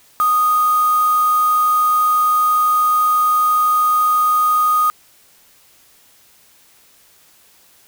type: tone with quantisation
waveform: sine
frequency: 1239 Hz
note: D#6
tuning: 8 cents flat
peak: -12 dBFS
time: 0.2-4.9 s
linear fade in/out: 0 ms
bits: 4
effects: white hiss -51 dBFS RMS until 7.87 s